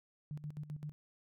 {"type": "tone with tremolo", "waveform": "sine", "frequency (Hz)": 149.6, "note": "D3", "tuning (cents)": 32, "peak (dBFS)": -39, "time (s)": [0.31, 0.92], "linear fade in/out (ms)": 0, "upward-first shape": "square", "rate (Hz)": 7.7, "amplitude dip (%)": 75, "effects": []}